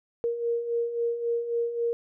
sine beating tone pair, 466.2 / 469.9 Hz, A#4 / A#4, 0 / +14 cents, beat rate 3.7 Hz, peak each -33 / -26 dBFS, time 0.24-1.93 s, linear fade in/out 0 ms, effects none

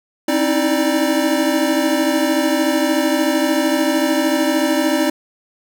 square tone cluster, 266 / 309.6 / 322.9 / 590 Hz, C4 / D#4 / E4 / D5, +29 / -9 / -36 / +8 cents, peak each -21 dBFS, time 0.28-5.1 s, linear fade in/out 5 ms, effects none

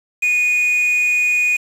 triangle tone with quantisation, 2469 Hz, D#7, 14 cents flat, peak -12 dBFS, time 0.22-1.57 s, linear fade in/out 10 ms, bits 5, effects low-pass 12000 Hz 12 dB/octave

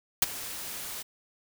white noise with ADSR envelope, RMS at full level -19 dBFS, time 0.22-1.03 s, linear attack 4 ms, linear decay 23 ms, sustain -19 dB, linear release 15 ms, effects none

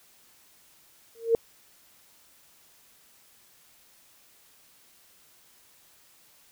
sine tone with exponential growth, 458.7 Hz, A#4, 28 cents flat, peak -14 dBFS, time 1.15-1.35 s, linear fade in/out 1 ms, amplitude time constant 42 ms, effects white hiss -59 dBFS RMS until 6.51 s

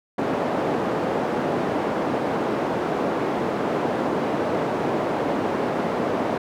white band-pass noise, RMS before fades -24 dBFS, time 0.18-6.38 s, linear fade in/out 5 ms, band 200 to 610 Hz, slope 12 dB/octave, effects none

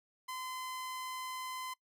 sawtooth tone, 1026 Hz, C6, 34 cents flat, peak -36 dBFS, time 0.28-1.74 s, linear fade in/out 10 ms, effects noise-tail reverb RT60 0.1 s tail -22 dB re dry

